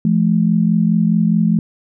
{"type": "tone pair together", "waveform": "sine", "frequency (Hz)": [170.5, 215.3], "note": ["F3", "A3"], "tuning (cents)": [-41, -37], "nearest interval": "major third", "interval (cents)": 404, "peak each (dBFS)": -14, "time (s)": [0.05, 1.59], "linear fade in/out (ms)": 2, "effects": []}